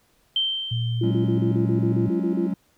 sine tone with exponential decay, 3127 Hz, G7, 5 cents flat, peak -18 dBFS, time 0.36-1.56 s, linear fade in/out 2 ms, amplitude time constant 260 ms
sine tone, 116.54 Hz, A#2, in tune, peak -22 dBFS, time 0.71-2.09 s, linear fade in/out 10 ms
sine tone bursts, 340.7 Hz, F4, 43 cents flat, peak -22 dBFS, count 11, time 1.01-2.47 s, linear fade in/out 5 ms, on 100 ms, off 36 ms
triangle chord, F# suspended second, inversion none, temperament equal, 185 / 207.7 / 277.2 Hz, F#3 / G#3 / C#4, 0 / 0 / 0 cents, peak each -24 / -26 / -28 dBFS, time 1.03-2.54 s, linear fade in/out 5 ms
effects pink hiss -63 dBFS RMS until 2.77 s

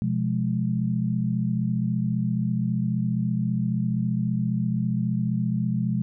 sine chord, F diminished, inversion second, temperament just, 125.72 / 174.61 / 209.5 Hz, Cb3 / F3 / Ab3, +31 / 0 / +15 cents, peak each -26 / -27 / -26 dBFS, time 0.02-6.02 s, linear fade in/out 0 ms, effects none

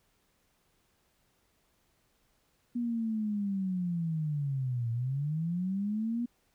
sine linear two-way sweep, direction down then up, 242.5 to 114.2 to 242.5 Hz, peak -29 dBFS, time 2.75-6.26 s, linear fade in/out 10 ms, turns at 4.91 s, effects pink hiss -72 dBFS RMS until 6.54 s

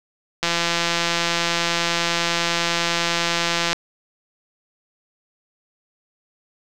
click train, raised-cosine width 0.2 ms, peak -3 dBFS, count 562, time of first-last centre 0.43-3.73 s, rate 170 Hz, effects none

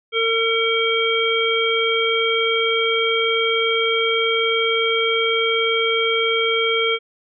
harmonic tone with a mistuned harmonic, 453.9 Hz, A#4, 46 cents flat, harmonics 1 / 3 / 5 / 7, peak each -20 / -25 / -22 / -22 dBFS, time 0.12-6.99 s, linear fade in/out 50 ms, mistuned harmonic 7, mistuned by +17 cents, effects none

